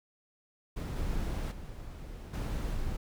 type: noise with level steps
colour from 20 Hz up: brown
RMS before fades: -35 / -33 / -43 / -33 / -35 dBFS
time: 0.76-2.97 s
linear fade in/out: 10 ms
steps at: 0.96 / 1.51 / 2.33 / 2.73 s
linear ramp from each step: 10 ms
effects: none